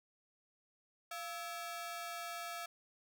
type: ring-modulated tone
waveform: sawtooth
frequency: 1000 Hz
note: B5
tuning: 21 cents sharp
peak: -35 dBFS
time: 1.11-2.66 s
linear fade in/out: 5 ms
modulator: 309 Hz
effects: none